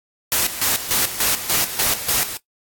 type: noise with tremolo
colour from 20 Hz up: white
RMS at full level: -18 dBFS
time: 0.32-2.37 s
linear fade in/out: 0 ms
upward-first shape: square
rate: 3.4 Hz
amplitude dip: 70%
effects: noise-tail reverb RT60 0.1 s tail -17 dB re dry + AAC 64 kbps